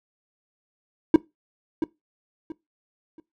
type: tone with echo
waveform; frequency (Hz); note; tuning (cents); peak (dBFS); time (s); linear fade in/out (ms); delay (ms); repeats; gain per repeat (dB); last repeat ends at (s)
triangle; 318.4; D#4; +40; -7; 1.14-1.16; 2; 680; 3; -11; 3.2
effects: noise-tail reverb RT60 0.2 s tail -20 dB re dry